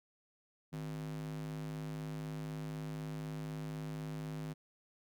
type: tone with high-pass filter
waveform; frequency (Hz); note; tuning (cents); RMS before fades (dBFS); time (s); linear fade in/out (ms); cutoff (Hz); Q
square; 52; G#1; +3; -42; 0.72-4.54; 20; 180; 4.5
effects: none